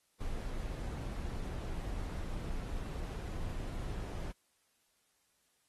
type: noise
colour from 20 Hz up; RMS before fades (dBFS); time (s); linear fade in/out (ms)
brown; -39; 0.2-4.32; 10
effects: white hiss -75 dBFS RMS until 5.68 s + AAC 32 kbps